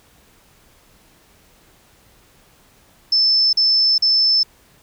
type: tone bursts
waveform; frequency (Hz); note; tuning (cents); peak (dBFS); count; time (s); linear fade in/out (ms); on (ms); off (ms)
sine; 5274; E8; 0; -12; 3; 3.12-4.432; 5; 410; 41
effects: pink hiss -53 dBFS RMS until 4.82 s